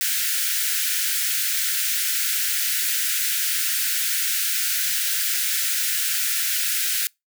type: high-pass noise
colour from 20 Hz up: white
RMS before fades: -23 dBFS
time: 0.01-7.07 s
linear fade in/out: 0 ms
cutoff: 1400 Hz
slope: 96 dB/octave
effects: noise-tail reverb RT60 0.2 s tail -26 dB re dry